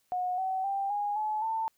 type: tone with pitch steps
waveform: sine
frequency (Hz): 727 / 757.4 / 789.1 / 822.2 / 856.6 / 892.5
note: F#5 / F#5 / G5 / G#5 / A5 / A5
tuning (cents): -31 / +40 / +11 / -18 / -47 / +24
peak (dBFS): -28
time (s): 0.12-1.68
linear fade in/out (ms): 0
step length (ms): 260
effects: white hiss -72 dBFS RMS until 1.77 s